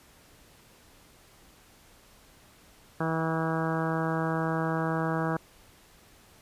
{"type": "harmonic tone with a mistuned harmonic", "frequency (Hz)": 162, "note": "E3", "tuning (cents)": -30, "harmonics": [1, 2, 3, 4, 5, 6, 7, 8, 9, 10], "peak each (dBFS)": [-30, -33, -35, -36, -37, -38, -38, -39, -40, -40], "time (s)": [3, 5.37], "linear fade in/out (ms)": 5, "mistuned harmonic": 5, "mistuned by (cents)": -16, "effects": ["pink hiss -57 dBFS RMS until 6.41 s", "resampled to 32000 Hz"]}